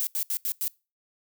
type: noise bursts at uneven times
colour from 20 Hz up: violet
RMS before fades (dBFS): -28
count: 5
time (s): 0-0.07 / 0.15-0.23 / 0.3-0.37 / 0.45-0.52 / 0.61-0.68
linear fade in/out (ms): 0
effects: noise-tail reverb RT60 0.3 s tail -24 dB re dry